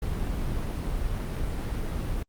brown noise, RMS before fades -29 dBFS, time 0.02-2.23 s, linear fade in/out 5 ms, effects Opus 32 kbps

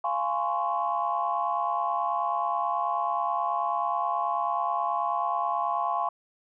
sine chord, Db major seventh, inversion first, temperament just, 693 / 831.5 / 1039.4 / 1108.7 Hz, F5 / Ab5 / C6 / Db6, -14 / +2 / -12 / 0 cents, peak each -30 dBFS, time 0.04-6.09 s, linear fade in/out 5 ms, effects tanh soft clip ceiling -14 dBFS

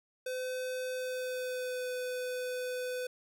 square tone with pitch glide, 510 to 501.8 Hz, C5 to B4, -44 to +28 cents, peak -35 dBFS, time 0.26-3.07 s, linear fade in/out 5 ms, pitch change -28 cents, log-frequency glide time 0.96-1.9 s, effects none

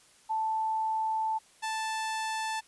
sine / sawtooth tone pair in turn, 880 / 880 Hz, A5 / A5, 0 / 0 cents, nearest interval unison, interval 0 cents, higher neither, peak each -27 dBFS, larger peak neither, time 0.29-1.39 / 1.62-2.61 s, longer first, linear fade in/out 20 ms, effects white hiss -60 dBFS RMS until 2.67 s + resampled to 24000 Hz

